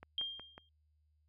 click train, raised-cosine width 0.5 ms, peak -34 dBFS, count 4, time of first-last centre 0.03-0.579 s, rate 5.46 Hz
sine tone with exponential decay, 3202 Hz, G7, 36 cents sharp, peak -32 dBFS, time 0.18-0.69 s, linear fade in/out 1 ms, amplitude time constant 110 ms
effects added 76 Hz sine -70 dBFS peak until 1.28 s

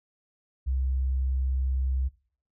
sine tone, 65.41 Hz, C2, in tune, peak -24 dBFS, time 0.66-2.09 s, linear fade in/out 20 ms, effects noise-tail reverb RT60 0.5 s tail -21 dB re dry

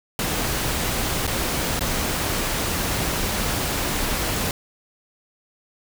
pink noise with dropouts, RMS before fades -24 dBFS, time 0.19-4.51 s, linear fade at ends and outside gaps 1 ms, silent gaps 1.268-1.276 / 1.793-1.808 s, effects none

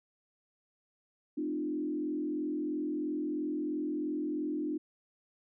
sine tone with frequency modulation, 301.8 Hz, D4, 47 cents sharp, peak -31 dBFS, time 1.37-4.78 s, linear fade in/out 10 ms, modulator 43 Hz, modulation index 0.96, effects none

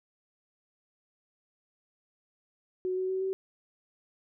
sine tone with pitch steps, 369.4 / 373.5 / 377.6 / 381.8 Hz, F#4 / F#4 / F#4 / G4, -3 / +16 / +35 / -46 cents, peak -28 dBFS, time 2.85-3.33 s, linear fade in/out 0 ms, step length 120 ms, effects none

